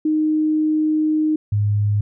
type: tone pair in turn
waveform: sine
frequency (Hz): 309.2 / 103.6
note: D#4 / G#2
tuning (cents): -11 / -4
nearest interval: octave + perfect fifth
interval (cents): 1893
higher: first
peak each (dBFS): -15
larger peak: neither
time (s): 0.05-1.36 / 1.52-2.01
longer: first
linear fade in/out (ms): 5
effects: none